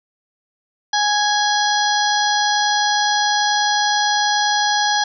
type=harmonic tone; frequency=830.6 Hz; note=G#5; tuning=in tune; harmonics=1 / 2 / 4 / 5 / 6 / 7; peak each=-18 / -21 / -24 / -25 / -26 / -26 dBFS; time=0.93-5.04 s; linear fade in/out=5 ms; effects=none